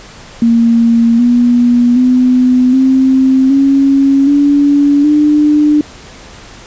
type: tone with pitch steps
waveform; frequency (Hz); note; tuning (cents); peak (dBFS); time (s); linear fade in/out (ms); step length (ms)
sine; 231.8 / 241.8 / 252.2 / 263.1 / 274.4 / 286.2 / 298.5; A#3 / B3 / B3 / C4 / C#4 / D4 / D4; -10 / -36 / +36 / +10 / -17 / -45 / +28; -5; 0.42-5.81; 2; 770
effects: pink hiss -34 dBFS RMS until 6.66 s + resampled to 16000 Hz